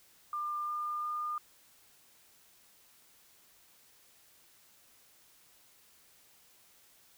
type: tone with pitch steps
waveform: sine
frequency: 1198 / 1204.9 / 1211.9 Hz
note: D6 / D6 / D#6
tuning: +34 / +44 / -46 cents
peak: -33 dBFS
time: 0.33-1.38 s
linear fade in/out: 2 ms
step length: 350 ms
effects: white hiss -63 dBFS RMS until 7.17 s